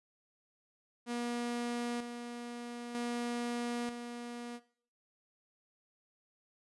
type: tone with tremolo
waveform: sawtooth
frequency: 239.4 Hz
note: A#3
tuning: 46 cents sharp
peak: -31 dBFS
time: 1.06-4.6 s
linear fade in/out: 50 ms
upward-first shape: square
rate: 0.53 Hz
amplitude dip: 55%
effects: noise-tail reverb RT60 0.5 s tail -17 dB re dry + resampled to 24000 Hz